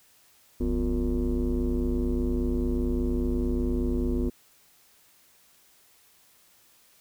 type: tone with frequency modulation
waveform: sine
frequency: 143.2 Hz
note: D3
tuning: 43 cents flat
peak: -22 dBFS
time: 0.6-4.3 s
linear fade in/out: 10 ms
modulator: 105 Hz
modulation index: 2.2
effects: tanh soft clip ceiling -20 dBFS + white hiss -60 dBFS RMS until 7 s